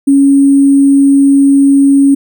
sine tone with sample-and-hold, 277.2 Hz, C#4, in tune, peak -3 dBFS, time 0.07-2.15 s, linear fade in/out 10 ms, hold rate 8820 Hz, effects none

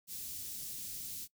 white band-stop noise, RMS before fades -43 dBFS, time 0.07-1.28 s, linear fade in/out 50 ms, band 220 to 4600 Hz, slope 12 dB/octave, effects noise-tail reverb RT60 0.1 s tail -21 dB re dry

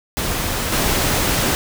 pink noise with level steps, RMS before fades -22 / -18 dBFS, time 0.17-1.55 s, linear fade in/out 0 ms, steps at 0.72 s, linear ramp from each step 5 ms, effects none

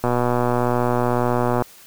click train, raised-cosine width 1 ms, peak -6 dBFS, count 194, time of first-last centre 0.04-1.622 s, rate 122 Hz, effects white hiss -46 dBFS RMS until 1.86 s

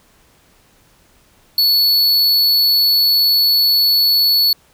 square tone, 4421 Hz, C#8, 5 cents flat, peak -11 dBFS, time 1.58-4.53 s, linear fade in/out 2 ms, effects pink hiss -53 dBFS RMS until 4.73 s

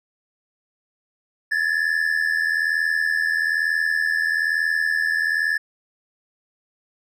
triangle tone pair together, 1694 / 1775.1 Hz, G#6 / A6, +34 / +15 cents, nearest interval minor second, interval 81 cents, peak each -20 dBFS, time 1.51-5.58 s, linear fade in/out 10 ms, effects none

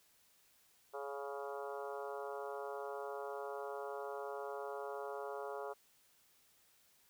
harmonic tone with a mistuned harmonic, 140 Hz, C#3, 18 cents sharp, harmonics 3 / 4 / 5 / 6 / 7 / 8 / 9 / 10, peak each -45 / -47 / -49 / -51 / -52 / -53 / -54 / -55 dBFS, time 0.93-5.74 s, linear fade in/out 20 ms, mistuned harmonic 9, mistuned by -20 cents, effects white hiss -70 dBFS RMS until 7.09 s

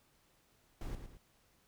brown noise with echo, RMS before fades -41 dBFS, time 0.81-0.95 s, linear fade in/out 2 ms, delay 110 ms, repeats 2, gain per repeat -7 dB, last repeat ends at 1.17 s, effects pink hiss -71 dBFS RMS until 1.67 s

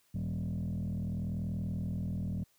sine tone with frequency modulation, 142.2 Hz, C#3, 45 cents sharp, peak -30 dBFS, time 0.14-2.44 s, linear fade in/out 10 ms, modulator 40.7 Hz, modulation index 1.8, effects tanh soft clip ceiling -31 dBFS + white hiss -70 dBFS RMS until 2.58 s

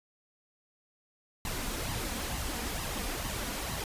pink noise with flanger, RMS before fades -35 dBFS, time 1.45-3.84 s, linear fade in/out 2 ms, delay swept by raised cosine 1 to 4.2 ms, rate 2.2 Hz, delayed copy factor +0.6, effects resampled to 32000 Hz

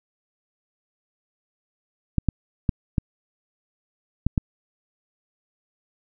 clicks, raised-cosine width 5 ms, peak -7 dBFS, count 6, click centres 2.183 / 2.287 / 2.692 / 2.982 / 4.266 / 4.378 s, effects none

